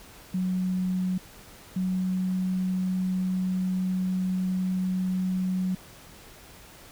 sine tone pair in turn, 184.4 / 185.33 Hz, F#3 / F#3, -6 / +3 cents, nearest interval unison, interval 9 cents, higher second, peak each -24 dBFS, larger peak neither, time 0.34-1.18 / 1.76-5.75 s, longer second, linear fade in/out 5 ms, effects pink hiss -49 dBFS RMS until 6.91 s

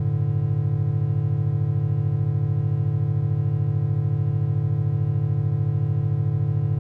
triangle chord, G suspended second, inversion none, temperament equal with one note detuned, 98 / 111.54 / 146.83 Hz, G2 / A2 / D3, 0 / +24 / 0 cents, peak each -25 / -21 / -21 dBFS, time 0-6.79 s, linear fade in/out 5 ms, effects none

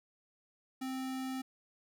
square tone, 261.6 Hz, C4, in tune, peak -37 dBFS, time 0.81-1.42 s, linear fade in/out 10 ms, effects none

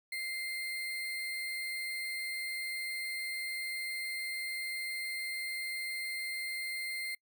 sine tone with sample-and-hold, 2093 Hz, C7, in tune, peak -35 dBFS, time 0.12-7.15 s, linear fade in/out 5 ms, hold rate 6300 Hz, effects noise-tail reverb RT60 0.1 s tail -25 dB re dry

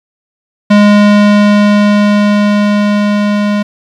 square tone with level ramp, 206.5 Hz, G#3, 10 cents flat, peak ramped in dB -3 to -10 dBFS, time 0.7-3.63 s, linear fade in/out 10 ms, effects low-pass 4000 Hz 12 dB/octave + 7-bit

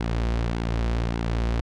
sawtooth tone with flanger, 57.4 Hz, A#1, 26 cents flat, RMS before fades -25 dBFS, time 0-1.61 s, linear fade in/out 5 ms, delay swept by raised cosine 1.6 to 7.1 ms, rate 1.7 Hz, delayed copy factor -0.5, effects low-pass 5000 Hz 12 dB/octave

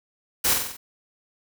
white noise with echo, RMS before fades -21 dBFS, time 0.44-0.54 s, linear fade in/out 10 ms, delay 46 ms, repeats 5, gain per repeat -4 dB, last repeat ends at 0.77 s, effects none

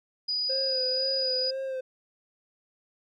sine tone, 4932 Hz, D#8, 16 cents flat, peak -26 dBFS, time 0.28-1.51 s, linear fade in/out 10 ms
triangle tone with vibrato, 523.3 Hz, C5, in tune, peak -28 dBFS, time 0.49-1.81 s, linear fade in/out 10 ms, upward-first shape sine, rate 2 Hz, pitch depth 39 cents each way
effects none

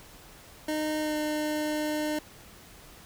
25% pulse tone with pitch glide, 307.3 to 303.4 Hz, D#4 to D#4, -21 to -44 cents, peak -24 dBFS, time 0.68-2.19 s, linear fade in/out 5 ms, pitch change -23 cents, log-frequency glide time 1-1.16 s, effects pink hiss -51 dBFS RMS until 3.05 s

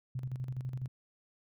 sine tone with tremolo, 128.2 Hz, C3, 35 cents flat, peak -33 dBFS, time 0.15-0.88 s, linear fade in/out 5 ms, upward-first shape square, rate 12 Hz, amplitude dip 60%, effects none

